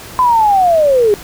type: linear sweep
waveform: sine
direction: down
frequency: 1024 to 396.8 Hz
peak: -7 dBFS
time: 0.19-1.14 s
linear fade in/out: 0 ms
effects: pink hiss -32 dBFS RMS until 1.23 s